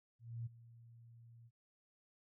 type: tone with ADSR envelope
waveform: sine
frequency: 116.54 Hz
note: A#2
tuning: in tune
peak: -39 dBFS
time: 0.19-1.51 s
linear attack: 270 ms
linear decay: 17 ms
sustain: -18 dB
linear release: 48 ms
effects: none